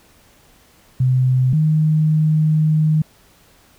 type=tone pair in turn; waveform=sine; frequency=128.6 / 155.23 Hz; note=C3 / D#3; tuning=-30 / -4 cents; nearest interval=minor third; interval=326 cents; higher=second; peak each=-12 dBFS; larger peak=neither; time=1-1.53 / 1.53-3.02 s; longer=second; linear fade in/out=5 ms; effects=pink hiss -52 dBFS RMS until 3.78 s